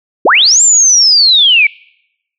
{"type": "linear two-way sweep", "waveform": "sine", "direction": "up then down", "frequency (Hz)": [233.1, 7459, 2218], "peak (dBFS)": -4, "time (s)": [0.25, 1.67], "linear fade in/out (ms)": 5, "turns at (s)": 0.62, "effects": ["noise-tail reverb RT60 0.8 s tail -25 dB re dry"]}